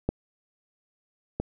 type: clicks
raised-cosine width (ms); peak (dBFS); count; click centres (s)
2; -11 / -14; 2; 0.09 / 1.4
effects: none